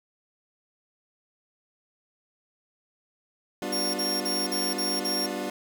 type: chord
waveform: 25% pulse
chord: G dominant seventh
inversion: none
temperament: equal with one note detuned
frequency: 196 / 246.9 / 293.7 / 356.4 Hz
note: G3 / B3 / D4 / F4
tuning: 0 / 0 / 0 / +35 cents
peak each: -33 / -33 / -31 / -31 dBFS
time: 3.62-5.5 s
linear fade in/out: 2 ms
type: tone bursts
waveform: sawtooth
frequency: 5550 Hz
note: F8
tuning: 12 cents flat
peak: -24 dBFS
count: 6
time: 3.72-5.265 s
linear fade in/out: 10 ms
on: 220 ms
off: 45 ms
effects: none